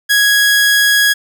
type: tone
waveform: sawtooth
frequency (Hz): 1661.2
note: G#6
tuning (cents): 0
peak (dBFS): -5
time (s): 0.09-1.14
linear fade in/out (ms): 20
effects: none